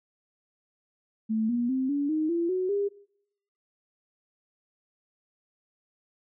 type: tone with pitch steps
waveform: sine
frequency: 220 / 239.9 / 261.6 / 285.3 / 311.1 / 339.3 / 370 / 403.5 Hz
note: A3 / A#3 / C4 / C#4 / D#4 / F4 / F#4 / G#4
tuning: 0 / +50 / 0 / +50 / 0 / -50 / 0 / -50 cents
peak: -24 dBFS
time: 1.29-2.89 s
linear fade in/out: 20 ms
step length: 200 ms
effects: noise-tail reverb RT60 0.8 s tail -23 dB re dry